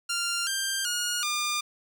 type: tone with pitch steps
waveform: 10% pulse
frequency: 1393 / 1583 / 1437 / 1203 Hz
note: F6 / G6 / F6 / D6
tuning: -5 / +17 / +49 / +41 cents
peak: -18 dBFS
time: 0.09-1.61 s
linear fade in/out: 10 ms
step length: 380 ms
effects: none